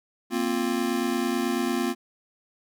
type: chord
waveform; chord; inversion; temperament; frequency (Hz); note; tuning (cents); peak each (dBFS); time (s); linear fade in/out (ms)
square; Bb suspended second; none; just; 233.1 / 262.2 / 349.6; Bb3 / C4 / F4; 0 / +4 / +2; -29; 0.3-1.95; 50
effects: none